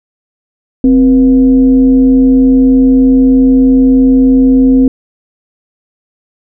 sine tone with frequency modulation, 261.6 Hz, C4, in tune, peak -3 dBFS, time 0.84-4.88 s, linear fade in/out 2 ms, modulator 220 Hz, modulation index 0.4, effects none

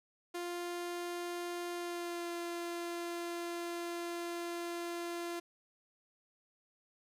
sawtooth tone with pitch glide, 349.2 to 343.8 Hz, F4 to F4, 0 to -27 cents, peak -34 dBFS, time 0.34-5.4 s, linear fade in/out 10 ms, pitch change -27 cents, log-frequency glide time 1.73-2.32 s, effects resampled to 32000 Hz + 10-bit

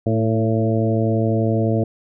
harmonic tone with a mistuned harmonic, 111.8 Hz, A2, 28 cents sharp, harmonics 1 / 2 / 3 / 4 / 5 / 6, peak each -19 / -22 / -24 / -25 / -26 / -27 dBFS, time 0.06-1.84 s, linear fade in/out 5 ms, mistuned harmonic 3, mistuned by -22 cents, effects none

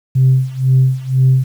sine tone with tremolo, 130.81 Hz, C3, in tune, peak -5 dBFS, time 0.15-1.44 s, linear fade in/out 10 ms, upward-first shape sine, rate 2 Hz, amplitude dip 90%, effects tanh soft clip ceiling -3 dBFS + 7-bit

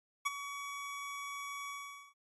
25% pulse tone with ADSR envelope, 1131 Hz, C#6, 34 cents sharp, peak -25 dBFS, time 0.25-2.14 s, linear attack 15 ms, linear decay 24 ms, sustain -12 dB, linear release 450 ms, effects AAC 32 kbps

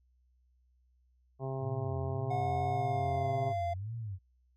harmonic tone, 133.4 Hz, C3, 34 cents sharp, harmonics 1 / 2 / 3 / 4 / 5 / 6 / 7 / 8, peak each -36 / -47 / -40 / -50 / -42 / -47 / -51 / -51 dBFS, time 1.39-3.54 s, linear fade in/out 50 ms
sine tone with vibrato, 100.7 Hz, G2, 47 cents sharp, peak -36 dBFS, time 1.6-4.19 s, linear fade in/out 50 ms, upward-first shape sine, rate 1.8 Hz, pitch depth 250 cents each way
triangle tone with pitch glide, 726 to 689.6 Hz, F#5 to F5, -33 to -22 cents, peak -30 dBFS, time 2.3-3.74 s, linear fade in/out 10 ms, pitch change -89 cents, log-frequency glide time 2.71-3.29 s
effects added 62 Hz sine -66 dBFS peak until 4.56 s

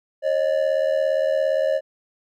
triangle ring-modulated tone, 581 Hz, D5, 19 cents flat, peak -13 dBFS, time 0.22-1.81 s, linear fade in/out 50 ms, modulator 38.7 Hz, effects none

